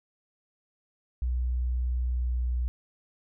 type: tone with pitch glide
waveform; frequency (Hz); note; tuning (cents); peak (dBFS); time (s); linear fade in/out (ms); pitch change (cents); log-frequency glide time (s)
sine; 61.74 to 61.21; B1 to B1; 0 to -15; -25; 1.22-2.68; 0; -15; 2.04-2.39
effects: none